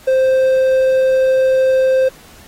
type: tone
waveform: triangle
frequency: 523.3 Hz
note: C5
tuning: in tune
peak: -8 dBFS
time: 0.07-2.09 s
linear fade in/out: 10 ms
effects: pink hiss -43 dBFS RMS until 2.47 s + AAC 48 kbps